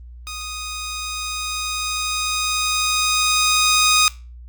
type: tone with level ramp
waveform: 10% pulse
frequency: 1244.5 Hz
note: D#6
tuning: in tune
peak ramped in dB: -21 to -4 dBFS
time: 0.27-4.08 s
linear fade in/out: 0 ms
effects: added 60 Hz sine -36 dBFS peak until 4.48 s + Opus 32 kbps